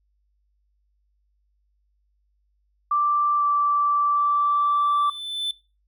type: tone with pitch glide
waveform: sine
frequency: 1174.7 to 1165.2 Hz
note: D6 to D6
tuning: 0 to -14 cents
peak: -18 dBFS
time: 2.91-5.1 s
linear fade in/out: 5 ms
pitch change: -14 cents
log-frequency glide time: 3.37-3.43 s
type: tone with exponential growth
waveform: triangle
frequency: 3520 Hz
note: A7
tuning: in tune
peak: -20 dBFS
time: 4.17-5.51 s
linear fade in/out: 2 ms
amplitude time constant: 290 ms
effects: noise-tail reverb RT60 0.3 s tail -21 dB re dry + added 50 Hz sine -65 dBFS peak until 5.87 s